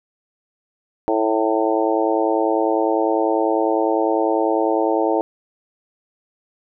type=harmonic tone with a mistuned harmonic; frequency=110 Hz; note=A2; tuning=in tune; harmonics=3 / 4 / 5 / 6 / 7 / 8; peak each=-21 / -22 / -23 / -24 / -24 / -25 dBFS; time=1.08-5.21 s; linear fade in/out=0 ms; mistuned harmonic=8; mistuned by=+37 cents; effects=none